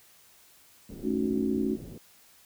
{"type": "low-pass noise", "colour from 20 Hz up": "white", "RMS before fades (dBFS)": -43, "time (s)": [0.89, 1.98], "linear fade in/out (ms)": 5, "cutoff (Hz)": 370, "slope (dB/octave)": 24}
{"type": "chord", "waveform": "sine", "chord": "D# half-diminished seventh", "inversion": "second", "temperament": "equal with one note detuned", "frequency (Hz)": [218.5, 277.2, 311.1, 370], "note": ["A3", "C#4", "D#4", "F#4"], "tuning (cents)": [-12, 0, 0, 0], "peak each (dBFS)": [-29, -30, -35, -31], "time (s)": [1.02, 1.78], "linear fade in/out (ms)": 50}
{"effects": ["white hiss -58 dBFS RMS until 2.45 s"]}